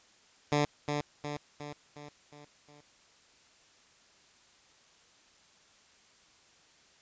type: tone with echo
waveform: 10% pulse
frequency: 146.83 Hz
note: D3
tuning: in tune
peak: -17 dBFS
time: 0.52-0.65 s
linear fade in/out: 2 ms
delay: 360 ms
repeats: 6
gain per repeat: -5 dB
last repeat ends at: 2.81 s
effects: white hiss -62 dBFS RMS until 7.01 s + resampled to 16000 Hz